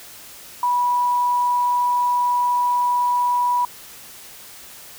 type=tone; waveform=sine; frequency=978 Hz; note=B5; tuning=17 cents flat; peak=-16 dBFS; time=0.63-3.65 s; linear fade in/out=2 ms; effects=white hiss -41 dBFS RMS until 4.98 s